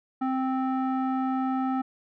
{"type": "tone with low-pass filter", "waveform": "square", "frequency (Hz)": 261.6, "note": "C4", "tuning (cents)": 0, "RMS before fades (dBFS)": -27, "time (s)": [0.21, 1.82], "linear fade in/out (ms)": 10, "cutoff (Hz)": 1100, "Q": 2.8, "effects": []}